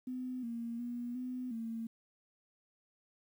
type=tone with pitch steps; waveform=sine; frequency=253.7 / 233 / 240.8 / 252.2 / 227.2 Hz; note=B3 / A#3 / B3 / B3 / A#3; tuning=+47 / -1 / -44 / +36 / -44 cents; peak=-37 dBFS; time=0.07-1.87 s; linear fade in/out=5 ms; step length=360 ms; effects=11-bit